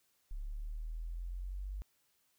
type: exponential sweep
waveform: sine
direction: up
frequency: 34.65 to 49.9 Hz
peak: -38 dBFS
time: 0.31-1.82 s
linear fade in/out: 0 ms
effects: white hiss -75 dBFS RMS until 2.38 s